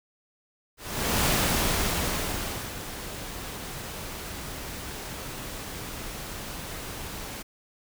pink noise with ADSR envelope, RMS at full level -23 dBFS, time 0.77-7.43 s, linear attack 470 ms, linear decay 1500 ms, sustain -14 dB, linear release 16 ms, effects none

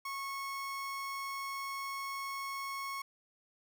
30% pulse tone, 1097 Hz, C#6, 18 cents flat, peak -35 dBFS, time 0.05-3.02 s, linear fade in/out 5 ms, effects none

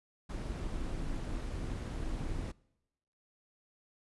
brown noise with amplitude modulation, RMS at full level -35 dBFS, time 0.29-2.52 s, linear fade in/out 10 ms, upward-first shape sine, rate 293 Hz, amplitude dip 50%, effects noise-tail reverb RT60 0.9 s tail -24 dB re dry + resampled to 24000 Hz

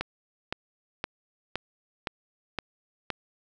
click train, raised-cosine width 0.3 ms, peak -13 dBFS, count 7, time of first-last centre 0.01-3.103 s, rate 1.94 Hz, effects none

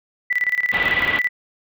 sine tone with tremolo, 1977 Hz, B6, 1 cent sharp, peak -15 dBFS, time 0.3-1.29 s, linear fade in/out 10 ms, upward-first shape square, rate 18 Hz, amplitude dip 80%
white low-pass noise, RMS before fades -25 dBFS, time 0.72-1.2 s, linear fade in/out 20 ms, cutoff 3300 Hz, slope 48 dB/octave
effects none

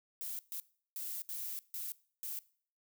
violet noise bursts at uneven times, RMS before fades -41 dBFS, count 6, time 0.21-0.39 / 0.52-0.6 / 0.96-1.22 / 1.29-1.59 / 1.74-1.92 / 2.23-2.39 s, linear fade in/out 0 ms, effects noise-tail reverb RT60 0.5 s tail -21 dB re dry

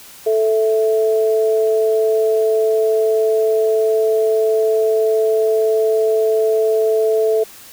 sine tone pair together, 439.2 / 658.1 Hz, A4 / E5, -3 / -3 cents, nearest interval perfect fifth, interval 700 cents, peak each -13 / -20 dBFS, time 0.26-7.44 s, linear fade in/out 10 ms, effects white hiss -40 dBFS RMS until 7.72 s

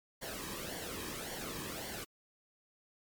pink noise with flanger, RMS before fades -42 dBFS, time 0.21-2.05 s, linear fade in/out 20 ms, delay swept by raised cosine 0.78 to 1.45 ms, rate 1.8 Hz, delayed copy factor -0.65, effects MP3 96 kbps

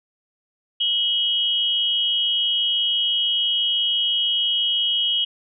sine tone pair together, 2942 / 3247 Hz, F#7 / G#7, -11 / -40 cents, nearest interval major second, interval 171 cents, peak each -21 dBFS, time 0.8-5.25 s, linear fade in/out 10 ms, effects none

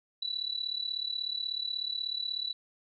sine tone with amplitude modulation, 3951 Hz, B7, in tune, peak -28 dBFS, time 0.22-2.53 s, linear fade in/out 5 ms, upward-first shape sine, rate 36.4 Hz, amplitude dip 85%, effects none

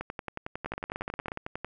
two click trains, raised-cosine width 0.5 ms, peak -19 / -19 dBFS, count 12 / 19, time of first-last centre 0.66-1.319 / 0.01-1.646 s, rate 16.7 / 11 Hz, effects none

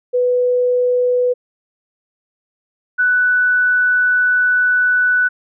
sine tone pair in turn, 495.2 / 1487.8 Hz, B4 / F#6, +5 / +9 cents, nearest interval octave + perfect fifth, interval 1904 cents, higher second, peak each -12 / -11 dBFS, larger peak second, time 0.13-1.34 / 2.98-5.29 s, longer second, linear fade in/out 20 ms, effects none

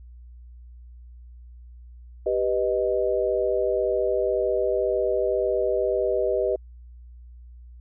sine chord, G augmented, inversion none, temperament equal, 392 / 493.9 / 622.3 Hz, G4 / B4 / D#5, 0 / 0 / 0 cents, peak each -25 dBFS, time 2.26-6.56 s, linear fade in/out 5 ms, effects added 60 Hz sine -42 dBFS peak until 7.8 s

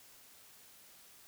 silence, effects white hiss -59 dBFS RMS until 1.27 s

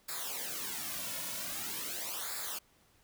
white noise with flanger, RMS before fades -39 dBFS, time 0.08-2.59 s, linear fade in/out 10 ms, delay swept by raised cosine 0.33 to 2.53 ms, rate 0.44 Hz, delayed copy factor -0.8, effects pink hiss -67 dBFS RMS until 3.03 s

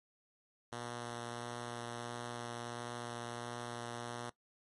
5% pulse tone with vibrato, 119.5 Hz, A#2, 43 cents sharp, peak -30 dBFS, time 0.72-4.3 s, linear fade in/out 5 ms, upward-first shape sine, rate 1.5 Hz, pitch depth 11 cents each way, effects noise-tail reverb RT60 0.1 s tail -18 dB re dry + MP3 48 kbps

